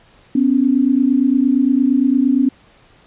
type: tone pair together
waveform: sine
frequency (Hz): 251.3 / 280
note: B3 / C#4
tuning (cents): +30 / +18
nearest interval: major second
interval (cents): 188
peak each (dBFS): -14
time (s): 0.35-2.49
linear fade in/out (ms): 5
effects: pink hiss -50 dBFS RMS until 3.06 s + resampled to 8000 Hz